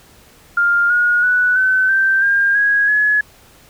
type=tone with pitch steps; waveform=sine; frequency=1402 / 1440.6 / 1480.2 / 1521 / 1562.8 / 1605.8 / 1650 / 1695.4 Hz; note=F6 / F#6 / F#6 / F#6 / G6 / G6 / G#6 / G#6; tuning=+6 / -47 / 0 / +47 / -6 / +41 / -12 / +35 cents; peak=-11 dBFS; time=0.57-3.21 s; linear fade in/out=5 ms; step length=330 ms; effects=pink hiss -47 dBFS RMS until 3.69 s